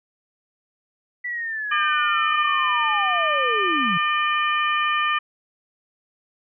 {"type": "linear sweep", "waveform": "sine", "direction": "down", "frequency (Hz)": [1975.5, 155.56], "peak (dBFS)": -25, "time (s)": [1.24, 3.98], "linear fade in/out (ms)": 10}
{"type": "harmonic tone", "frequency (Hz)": 602, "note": "D5", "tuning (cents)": 43, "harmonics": [2, 3, 4, 5], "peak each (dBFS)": [-21, -25, -27, -29], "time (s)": [1.71, 5.19], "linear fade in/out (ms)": 10}
{"effects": []}